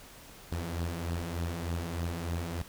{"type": "beating tone pair", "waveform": "sawtooth", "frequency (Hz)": [82.41, 85.71], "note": ["E2", "F2"], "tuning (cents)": [0, -32], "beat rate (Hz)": 3.3, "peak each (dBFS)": [-34, -30], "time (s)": [0.52, 2.62], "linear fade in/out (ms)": 0, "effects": ["pink hiss -51 dBFS RMS until 2.68 s"]}